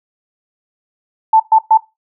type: tone bursts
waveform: sine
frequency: 882 Hz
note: A5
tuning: 4 cents sharp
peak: -5 dBFS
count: 3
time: 1.33-1.774 s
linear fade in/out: 5 ms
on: 68 ms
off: 120 ms
effects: noise-tail reverb RT60 0.2 s tail -17 dB re dry